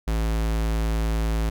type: tone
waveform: square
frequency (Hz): 55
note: A1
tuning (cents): 0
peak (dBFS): -22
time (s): 0.07-1.5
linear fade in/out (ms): 10
effects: none